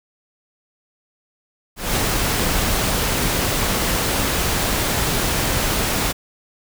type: noise with ADSR envelope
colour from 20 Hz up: pink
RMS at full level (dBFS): -18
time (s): 1.76-6.13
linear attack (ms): 210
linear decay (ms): 7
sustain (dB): -2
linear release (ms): 21
effects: none